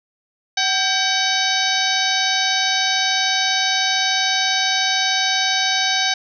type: harmonic tone with a mistuned harmonic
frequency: 759 Hz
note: F#5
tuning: 44 cents sharp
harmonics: 1 / 2 / 3 / 4 / 5 / 6 / 7 / 8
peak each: -24 / -23 / -26 / -27 / -22 / -25 / -27 / -27 dBFS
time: 0.57-6.14 s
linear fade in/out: 5 ms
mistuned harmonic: 2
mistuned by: +79 cents
effects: none